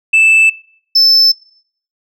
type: tone pair in turn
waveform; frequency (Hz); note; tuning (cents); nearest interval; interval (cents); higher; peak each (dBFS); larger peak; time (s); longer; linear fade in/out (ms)
sine; 2637 / 5274; E7 / E8; 0 / 0; octave; 1200; second; -3; neither; 0.13-0.5 / 0.95-1.32; neither; 10
effects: noise-tail reverb RT60 0.6 s tail -23 dB re dry + tanh soft clip ceiling -4 dBFS